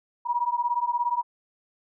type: beating tone pair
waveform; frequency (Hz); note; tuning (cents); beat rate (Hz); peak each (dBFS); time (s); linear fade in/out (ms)
sine; 953 / 970; A#5 / B5; +38 / -31; 17; -26; 0.25-1.23; 20
effects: none